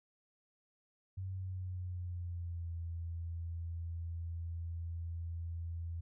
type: tone with pitch glide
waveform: sine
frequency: 94.3 to 84.01 Hz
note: F#2 to E2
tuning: +33 to +33 cents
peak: -38 dBFS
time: 1.17-6.01 s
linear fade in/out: 10 ms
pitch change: -200 cents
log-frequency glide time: 1.32-2.73 s
effects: none